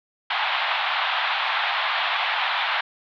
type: band-pass noise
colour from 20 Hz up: pink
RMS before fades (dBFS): -24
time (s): 0.3-2.81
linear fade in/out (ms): 5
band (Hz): 720 to 3800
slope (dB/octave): 48
effects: none